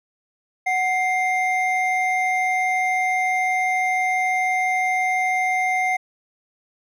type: tone pair together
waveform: triangle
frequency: 742.6 / 2102 Hz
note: F#5 / C7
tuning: +6 / +7 cents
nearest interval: octave + tritone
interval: 1801 cents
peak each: -19 / -20 dBFS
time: 0.66-5.97 s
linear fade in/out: 10 ms
effects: none